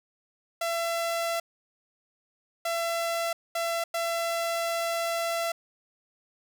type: tone bursts at uneven times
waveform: sawtooth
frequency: 673 Hz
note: E5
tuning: 36 cents sharp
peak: -23 dBFS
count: 4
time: 0.61-1.4 / 2.65-3.33 / 3.55-3.84 / 3.94-5.52 s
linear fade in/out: 5 ms
effects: none